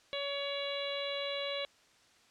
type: harmonic tone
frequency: 563 Hz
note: C#5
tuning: 27 cents sharp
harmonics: 1 / 2 / 3 / 4 / 5 / 6 / 7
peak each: -37 / -46 / -49 / -43 / -44 / -42 / -42 dBFS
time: 0.13-1.65 s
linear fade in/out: 0 ms
effects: white hiss -64 dBFS RMS until 2.3 s + low-pass 6000 Hz 12 dB/octave